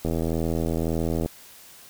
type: click train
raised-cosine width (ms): 2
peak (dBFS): -13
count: 100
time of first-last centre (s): 0.05-1.26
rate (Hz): 81.8
effects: white hiss -48 dBFS RMS until 1.89 s